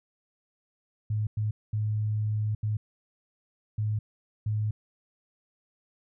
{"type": "tone bursts at uneven times", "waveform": "sine", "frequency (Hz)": 106.9, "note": "A2", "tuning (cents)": -49, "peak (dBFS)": -25, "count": 6, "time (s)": [[1.1, 1.27], [1.37, 1.51], [1.73, 2.55], [2.63, 2.77], [3.78, 3.99], [4.46, 4.71]], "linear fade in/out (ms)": 5, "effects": []}